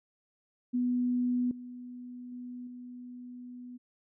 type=tone with level steps; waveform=sine; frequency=246.9 Hz; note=B3; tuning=in tune; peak=-26 / -41 / -39 / -42 dBFS; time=0.73-3.78 s; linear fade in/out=20 ms; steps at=1.51 / 2.32 / 2.67 s; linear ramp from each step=2 ms; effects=none